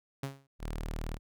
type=tone with exponential decay; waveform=sawtooth; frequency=137 Hz; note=C#3; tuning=20 cents flat; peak=-28 dBFS; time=0.23-0.47 s; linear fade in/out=5 ms; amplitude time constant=51 ms
type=tone; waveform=sawtooth; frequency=38.89 Hz; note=D#1; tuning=in tune; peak=-31 dBFS; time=0.59-1.19 s; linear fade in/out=50 ms
effects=none

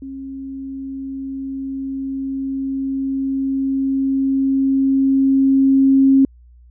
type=tone with level ramp; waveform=sine; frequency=270 Hz; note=C#4; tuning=45 cents flat; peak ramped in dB=-28 to -8 dBFS; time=0.02-6.25 s; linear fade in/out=2 ms; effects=added 60 Hz sine -43 dBFS peak until 6.7 s

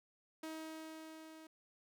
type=tone with level ramp; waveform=sawtooth; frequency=317.4 Hz; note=D#4; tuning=35 cents sharp; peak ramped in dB=-39 to -50 dBFS; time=0.43-1.47 s; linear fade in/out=5 ms; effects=none

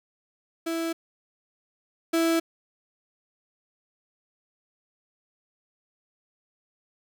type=tone pair in turn; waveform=35% pulse; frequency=330 / 330 Hz; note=E4 / E4; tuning=+2 / +2 cents; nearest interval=unison; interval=0 cents; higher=neither; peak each=-25 / -19 dBFS; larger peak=second; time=0.66-0.93 / 2.13-2.4 s; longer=neither; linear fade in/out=10 ms; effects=none

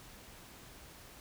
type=silence; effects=pink hiss -54 dBFS RMS until 1.2 s

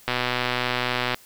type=click train; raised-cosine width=0.3 ms; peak=-7 dBFS; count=133; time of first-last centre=0.08-1.145 s; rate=124 Hz; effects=white hiss -51 dBFS RMS until 1.25 s

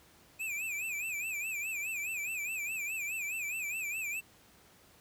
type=tone with vibrato; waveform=square; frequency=2489 Hz; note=D#7; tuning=in tune; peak=-35 dBFS; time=0.39-4.21 s; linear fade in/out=20 ms; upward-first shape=sine; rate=4.8 Hz; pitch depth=130 cents each way; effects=pink hiss -61 dBFS RMS until 5 s + high-pass 60 Hz 12 dB/octave

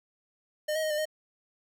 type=tone with pitch steps; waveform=square; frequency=608 / 632 / 622 / 601 / 619 Hz; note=D#5 / D#5 / D#5 / D5 / D#5; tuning=-40 / +27 / -1 / +40 / -9 cents; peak=-28 dBFS; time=0.68-1.055 s; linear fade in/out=10 ms; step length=75 ms; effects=11-bit

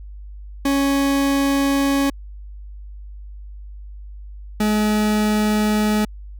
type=tone pair in turn; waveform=40% pulse; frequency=277.2 / 212.2 Hz; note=C#4 / G#3; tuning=0 / +38 cents; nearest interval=perfect fourth; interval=462 cents; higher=first; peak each=-15 dBFS; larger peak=neither; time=0.65-2.1 / 4.6-6.05 s; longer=neither; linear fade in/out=5 ms; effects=added 50 Hz sine -33 dBFS peak until 6.39 s

